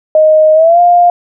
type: tone with pitch glide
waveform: sine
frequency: 622.3 to 702.6 Hz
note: D#5 to F5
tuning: 0 to +10 cents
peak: -3 dBFS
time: 0.15-1.1 s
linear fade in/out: 2 ms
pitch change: +210 cents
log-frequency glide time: 0.54-0.8 s
effects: none